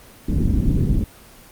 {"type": "low-pass noise", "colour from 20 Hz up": "pink", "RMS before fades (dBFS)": -18, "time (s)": [0.28, 1.04], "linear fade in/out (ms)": 5, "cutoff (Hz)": 290, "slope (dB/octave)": 24, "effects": ["pink hiss -45 dBFS RMS until 1.51 s", "Opus 24 kbps"]}